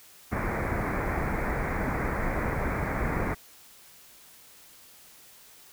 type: low-pass noise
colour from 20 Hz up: pink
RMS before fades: -29 dBFS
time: 0.31-3.35 s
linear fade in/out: 20 ms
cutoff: 2300 Hz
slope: 96 dB/octave
effects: white hiss -53 dBFS RMS until 5.72 s